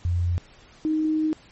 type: tone pair in turn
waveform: sine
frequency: 87.31 / 311.8 Hz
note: F2 / D#4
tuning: 0 / +4 cents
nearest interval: octave + minor seventh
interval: 2204 cents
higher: second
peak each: -20 dBFS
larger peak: neither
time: 0.05-0.38 / 0.85-1.33 s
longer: second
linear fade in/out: 0 ms
effects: pink hiss -52 dBFS RMS until 1.51 s + MP3 32 kbps